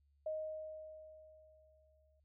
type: tone with exponential decay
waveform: sine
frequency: 624 Hz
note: D#5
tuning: 5 cents sharp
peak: -36 dBFS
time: 0.26-2.2 s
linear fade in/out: 5 ms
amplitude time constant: 420 ms
effects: added 71 Hz sine -70 dBFS peak until 2.24 s